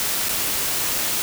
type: noise with dropouts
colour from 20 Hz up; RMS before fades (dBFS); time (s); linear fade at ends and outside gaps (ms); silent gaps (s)
white; -23; 0-1.22; 0; 0.287-0.292
effects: none